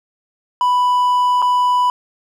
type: tone with dropouts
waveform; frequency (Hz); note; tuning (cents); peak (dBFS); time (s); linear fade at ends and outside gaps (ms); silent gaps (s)
triangle; 990; B5; +4; -10; 0.61-1.9; 1; 1.419-1.424
effects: none